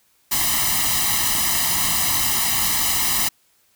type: noise with comb filter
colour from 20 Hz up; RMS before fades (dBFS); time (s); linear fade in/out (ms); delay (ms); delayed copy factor
white; -20; 0.31-3.29; 10; 1; +0.9
effects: white hiss -61 dBFS RMS until 3.75 s